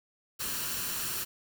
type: noise with comb filter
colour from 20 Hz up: white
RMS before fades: -34 dBFS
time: 0.39-1.25 s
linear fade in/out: 20 ms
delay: 0.7 ms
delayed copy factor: +0.5
effects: none